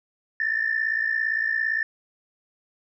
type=tone pair together; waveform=sine; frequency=1751.4 / 1809 Hz; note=A6 / A6; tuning=-8 / +48 cents; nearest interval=minor second; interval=56 cents; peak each=-24 dBFS; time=0.4-1.83 s; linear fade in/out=2 ms; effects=tanh soft clip ceiling -15 dBFS